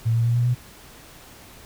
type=tone with pitch steps; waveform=sine; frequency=113.7 / 115.96 / 118.25 / 120.6 / 122.99 Hz; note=A#2 / A#2 / A#2 / B2 / B2; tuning=-43 / -9 / +25 / -41 / -7 cents; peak=-17 dBFS; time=0.05-0.55 s; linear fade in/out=20 ms; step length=100 ms; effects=pink hiss -46 dBFS RMS until 1.65 s